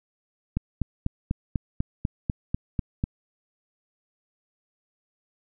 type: click train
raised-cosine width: 5 ms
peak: -12 dBFS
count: 11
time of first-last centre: 0.57-3.039 s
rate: 4.05 Hz
effects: none